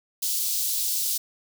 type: high-pass noise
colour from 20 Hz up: white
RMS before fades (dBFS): -26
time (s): 0.22-1.18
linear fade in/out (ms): 10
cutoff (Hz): 3800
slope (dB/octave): 24
effects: none